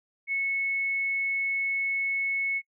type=tone; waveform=sine; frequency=2200 Hz; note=C#7; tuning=14 cents flat; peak=-25 dBFS; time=0.27-2.62 s; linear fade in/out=50 ms; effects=noise-tail reverb RT60 0.1 s tail -26 dB re dry